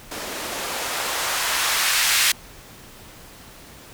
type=noise with band-pass filter sweep; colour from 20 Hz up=blue; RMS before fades=-23 dBFS; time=0.11-2.32 s; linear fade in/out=5 ms; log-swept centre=280 to 2200 Hz; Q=0.84; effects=pink hiss -44 dBFS RMS until 3.93 s